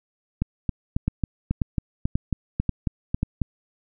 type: two click trains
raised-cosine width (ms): 5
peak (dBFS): -9 / -10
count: 5 / 12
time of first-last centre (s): 1.08-3.231 / 0.42-3.417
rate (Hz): 1.86 / 3.67
effects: none